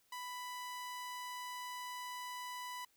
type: tone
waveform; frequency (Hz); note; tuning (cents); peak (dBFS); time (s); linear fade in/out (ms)
sawtooth; 992; B5; +7; -39; 0.12-2.85; 5
effects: white hiss -73 dBFS RMS until 2.96 s